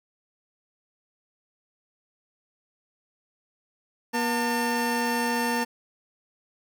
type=tone pair together; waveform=25% pulse; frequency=239.3 / 903.5 Hz; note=A#3 / A5; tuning=+46 / +46 cents; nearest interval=octave + major seventh; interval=2300 cents; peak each=-23 dBFS; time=4.13-5.65 s; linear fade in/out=20 ms; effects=none